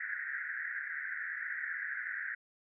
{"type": "band-pass noise", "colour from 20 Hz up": "pink", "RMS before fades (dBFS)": -39, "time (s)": [0, 2.35], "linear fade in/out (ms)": 10, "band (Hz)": [1500, 2000], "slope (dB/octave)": 96, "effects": []}